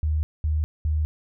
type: tone bursts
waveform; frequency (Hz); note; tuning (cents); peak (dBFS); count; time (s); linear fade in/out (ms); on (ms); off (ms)
sine; 76.8; D#2; -22; -20; 3; 0.03-1.05; 0; 200; 210
effects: none